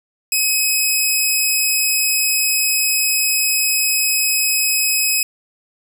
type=tone; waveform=10% pulse; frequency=2545 Hz; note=D#7; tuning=39 cents sharp; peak=-6 dBFS; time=0.32-5.23 s; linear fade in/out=2 ms; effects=none